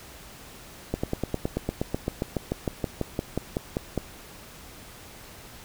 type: slowing click train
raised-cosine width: 2 ms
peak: -12 dBFS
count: 22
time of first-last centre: 0.94-3.977 s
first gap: 95 ms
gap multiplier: 1.04
effects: pink hiss -46 dBFS RMS until 5.64 s